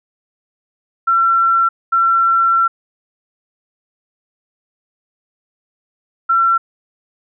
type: tone bursts at uneven times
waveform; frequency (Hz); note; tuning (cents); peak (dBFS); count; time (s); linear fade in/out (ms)
sine; 1354; E6; +46; -10; 3; 1.07-1.69 / 1.92-2.68 / 6.29-6.58; 10
effects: none